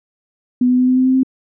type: tone with pitch steps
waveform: sine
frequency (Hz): 248.7 / 250.9 / 253 / 255.2 / 257.5 / 259.7 / 262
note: B3 / B3 / B3 / C4 / C4 / C4 / C4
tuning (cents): +12 / +28 / +42 / -43 / -28 / -13 / +2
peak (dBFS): -10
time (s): 0.61-1.233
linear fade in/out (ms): 5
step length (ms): 89
effects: none